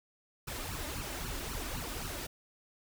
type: noise with flanger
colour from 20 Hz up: pink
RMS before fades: -39 dBFS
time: 0.47-2.27 s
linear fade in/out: 10 ms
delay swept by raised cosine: 0.69 to 3.39 ms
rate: 3.8 Hz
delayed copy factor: +0.8
effects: none